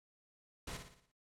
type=noise with echo; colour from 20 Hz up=pink; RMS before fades=-44 dBFS; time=0.67-0.77 s; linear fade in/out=5 ms; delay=58 ms; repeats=6; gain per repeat=-6 dB; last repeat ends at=1.118 s; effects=noise-tail reverb RT60 0.1 s tail -17 dB re dry + low-pass 10000 Hz 12 dB/octave